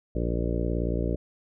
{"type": "harmonic tone with a mistuned harmonic", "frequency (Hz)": 58.27, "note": "A#1", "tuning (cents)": 0, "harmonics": [1, 2, 3, 4, 5, 6, 7, 8, 9, 10], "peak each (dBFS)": [-28, -33, -33, -38, -34, -35, -37, -36, -40, -39], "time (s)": [0.15, 1.16], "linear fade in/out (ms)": 5, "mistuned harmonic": 10, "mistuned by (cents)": 40, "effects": []}